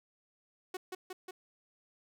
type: tone with echo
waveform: sawtooth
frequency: 370 Hz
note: F#4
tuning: in tune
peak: -33 dBFS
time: 0.74-0.77 s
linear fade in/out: 5 ms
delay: 180 ms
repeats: 3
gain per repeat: -2 dB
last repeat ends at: 1.31 s
effects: none